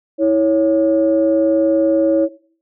sine tone pair together, 324.7 / 554.4 Hz, E4 / C#5, -26 / 0 cents, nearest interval major sixth, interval 926 cents, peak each -13 dBFS, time 0.18-2.29 s, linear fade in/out 50 ms, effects noise-tail reverb RT60 0.5 s tail -17 dB re dry + tanh soft clip ceiling -4 dBFS

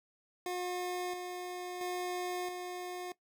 25% pulse tone with tremolo, 359.6 Hz, F#4, 49 cents flat, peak -31 dBFS, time 0.46-3.12 s, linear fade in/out 2 ms, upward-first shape square, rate 0.74 Hz, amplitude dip 40%, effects noise-tail reverb RT60 0.1 s tail -18 dB re dry

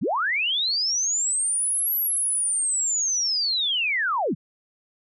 sine linear two-way sweep, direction up then down, 110 to 11840 to 110 Hz, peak -21 dBFS, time 0.01-4.35 s, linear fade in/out 20 ms, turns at 1.96 s, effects none

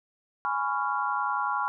sine chord, C# dominant seventh, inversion second, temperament just, 831.5 / 997.9 / 1108.7 / 1385.9 Hz, G#5 / B5 / C#6 / E#6, +2 / +18 / 0 / -14 cents, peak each -31 dBFS, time 0.45-1.68 s, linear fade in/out 0 ms, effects none

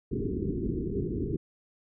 white low-pass noise, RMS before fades -31 dBFS, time 0.11-1.37 s, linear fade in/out 10 ms, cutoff 420 Hz, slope 96 dB/octave, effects none

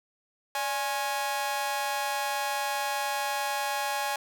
sawtooth tone with amplitude modulation, 830.6 Hz, G#5, in tune, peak -20 dBFS, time 0.55-4.16 s, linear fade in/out 2 ms, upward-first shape sine, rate 251 Hz, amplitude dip 95%, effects none

